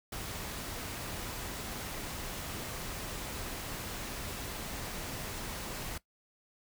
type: noise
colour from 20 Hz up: pink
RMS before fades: -40 dBFS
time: 0.12-5.98 s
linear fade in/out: 5 ms
effects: noise-tail reverb RT60 0.1 s tail -18 dB re dry